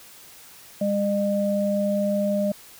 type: tone pair together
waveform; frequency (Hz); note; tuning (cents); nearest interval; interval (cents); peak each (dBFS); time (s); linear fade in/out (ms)
sine; 202.1 / 605.6; G#3 / D#5; -47 / -47; octave + perfect fifth; 1900; -23; 0.81-2.52; 5
effects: white hiss -47 dBFS RMS until 2.79 s